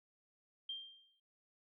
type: tone with exponential decay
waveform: sine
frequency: 3177 Hz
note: G7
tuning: 23 cents sharp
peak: -38 dBFS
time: 0.69-1.2 s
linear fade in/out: 5 ms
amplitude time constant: 110 ms
effects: noise-tail reverb RT60 0.3 s tail -21 dB re dry